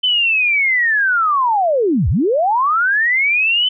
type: linear two-way sweep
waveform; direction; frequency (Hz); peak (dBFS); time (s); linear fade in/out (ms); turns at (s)
sine; down then up; 3062 to 60 to 3062; -12; 0.03-3.69; 10; 2.09
effects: none